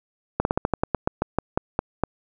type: slowing click train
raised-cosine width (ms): 1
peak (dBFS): -6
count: 14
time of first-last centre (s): 0.4-2.037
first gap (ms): 51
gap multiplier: 1.14
effects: none